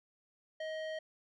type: tone with low-pass filter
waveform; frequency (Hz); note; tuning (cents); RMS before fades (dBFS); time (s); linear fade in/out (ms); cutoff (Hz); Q
square; 630; D#5; +21; -40; 0.6-0.99; 5; 3100; 1.1
effects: none